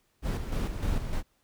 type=noise with tremolo; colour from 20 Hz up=brown; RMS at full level=-28 dBFS; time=0.22-1.23 s; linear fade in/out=50 ms; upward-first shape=square; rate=3.3 Hz; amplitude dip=50%; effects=pink hiss -71 dBFS RMS until 1.43 s